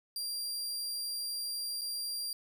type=tone with dropouts; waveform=sawtooth; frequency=4756 Hz; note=D8; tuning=21 cents sharp; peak=-32 dBFS; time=0.16-2.33 s; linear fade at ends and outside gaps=2 ms; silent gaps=1.812-1.816 s; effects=none